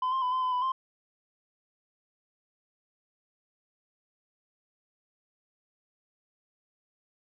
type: tone with pitch steps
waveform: sine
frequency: 1018 / 1054 / 1002 / 1030 / 1013 / 995 / 1050 Hz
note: C6 / C6 / B5 / C6 / B5 / B5 / C6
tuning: -48 / +12 / +25 / -28 / +44 / +13 / +6 cents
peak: -23 dBFS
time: 0.02-0.72 s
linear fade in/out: 5 ms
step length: 100 ms
effects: tanh soft clip ceiling -25 dBFS